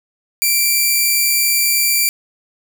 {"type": "tone", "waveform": "5% pulse", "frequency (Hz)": 2349, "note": "D7", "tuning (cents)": 0, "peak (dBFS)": -3, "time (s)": [0.42, 2.09], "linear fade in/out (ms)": 0, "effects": ["7-bit"]}